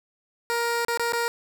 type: tone with dropouts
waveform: 15% pulse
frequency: 469.7 Hz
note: A#4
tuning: 13 cents sharp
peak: -17 dBFS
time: 0.5-1.28 s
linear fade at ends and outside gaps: 0 ms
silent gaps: 0.849-0.883 / 0.974-0.996 / 1.123-1.133 s
effects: none